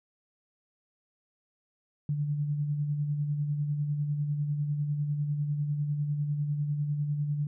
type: tone with tremolo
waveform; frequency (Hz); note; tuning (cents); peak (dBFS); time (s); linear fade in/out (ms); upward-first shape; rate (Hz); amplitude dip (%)
sine; 146.83; D3; 0; -25; 2.09-7.47; 2; sine; 10; 45
effects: none